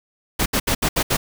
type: noise bursts at uneven times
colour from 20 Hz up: pink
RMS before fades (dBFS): -19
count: 6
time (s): 0.39-0.46 / 0.53-0.6 / 0.67-0.75 / 0.82-0.89 / 0.96-1.03 / 1.1-1.17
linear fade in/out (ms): 10
effects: none